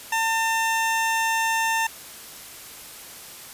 20% pulse tone, 900 Hz, A5, 39 cents sharp, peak -16 dBFS, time 0.12-1.87 s, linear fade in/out 5 ms, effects white hiss -41 dBFS RMS until 3.53 s + resampled to 32000 Hz

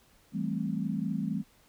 sine chord, A minor seventh, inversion second, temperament equal, 164.81 / 196 / 220 / 261.6 Hz, E3 / G3 / A3 / C4, 0 / 0 / 0 / 0 cents, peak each -35 / -33 / -34 / -37 dBFS, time 0.32-1.44 s, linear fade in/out 50 ms, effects pink hiss -63 dBFS RMS until 1.68 s

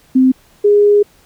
sine tone pair in turn, 259.4 / 411.8 Hz, C4 / G#4, -15 / -15 cents, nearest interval minor sixth, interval 800 cents, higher second, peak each -6 dBFS, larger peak neither, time 0.15-0.32 / 0.64-1.03 s, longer second, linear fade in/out 10 ms, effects pink hiss -50 dBFS RMS until 1.25 s

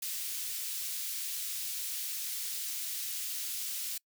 white high-pass noise, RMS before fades -37 dBFS, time 0.02-3.98 s, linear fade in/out 5 ms, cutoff 3000 Hz, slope 12 dB/octave, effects noise-tail reverb RT60 0.1 s tail -25 dB re dry

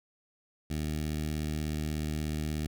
15% pulse tone with notch filter, 76.6 Hz, D#2, 27 cents flat, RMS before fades -33 dBFS, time 0.7-2.67 s, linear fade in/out 5 ms, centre 1000 Hz, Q 0.64, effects none

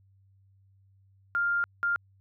sine tone bursts at uneven times, 1400 Hz, F6, 4 cents sharp, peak -24 dBFS, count 2, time 1.35-1.64 / 1.83-1.96 s, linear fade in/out 0 ms, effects added 97 Hz sine -59 dBFS peak until 2.2 s

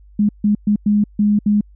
sine tone bursts at uneven times, 207.7 Hz, G#3, in tune, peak -11 dBFS, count 6, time 0.19-0.29 / 0.44-0.55 / 0.67-0.76 / 0.86-1.04 / 1.19-1.39 / 1.46-1.61 s, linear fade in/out 5 ms, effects added 50 Hz sine -42 dBFS peak until 1.75 s

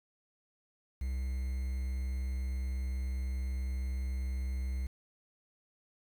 triangle tone with quantisation, 64.7 Hz, C2, 19 cents flat, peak -30 dBFS, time 1.01-4.87 s, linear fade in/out 5 ms, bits 9, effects none

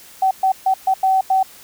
sine tone bursts at uneven times, 763 Hz, G5, 47 cents flat, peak -12 dBFS, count 6, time 0.22-0.31 / 0.43-0.52 / 0.66-0.74 / 0.87-0.94 / 1.03-1.21 / 1.3-1.43 s, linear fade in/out 5 ms, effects white hiss -43 dBFS RMS until 1.63 s

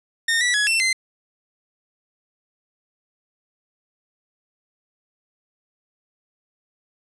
sawtooth tone with pitch steps, 1833 / 1954 / 1682 / 2689 / 2070 Hz, A#6 / B6 / G#6 / E7 / C7, -30 / -19 / +22 / +34 / -19 cents, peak -14 dBFS, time 0.28-0.93 s, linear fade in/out 5 ms, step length 130 ms, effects resampled to 24000 Hz + 8-bit

